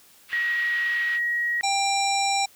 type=band-pass noise; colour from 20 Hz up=white; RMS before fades=-37 dBFS; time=0.28-1.2 s; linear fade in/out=50 ms; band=1400 to 3000 Hz; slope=24 dB/octave
type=tone; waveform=sine; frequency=1900 Hz; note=A#6; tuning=33 cents sharp; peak=-22 dBFS; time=0.33-1.61 s; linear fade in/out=0 ms
type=harmonic tone; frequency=791 Hz; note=G5; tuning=15 cents sharp; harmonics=1 / 3 / 5 / 7 / 9 / 10; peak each=-23 / -28 / -30 / -31 / -33 / -33 dBFS; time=1.63-2.46 s; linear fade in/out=10 ms
effects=white hiss -54 dBFS RMS until 2.55 s